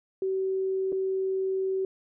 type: tone with dropouts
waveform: sine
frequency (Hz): 381.3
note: G4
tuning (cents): -48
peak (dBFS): -25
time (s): 0.22-1.85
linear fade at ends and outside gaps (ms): 2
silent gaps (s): 0.921-0.926
effects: none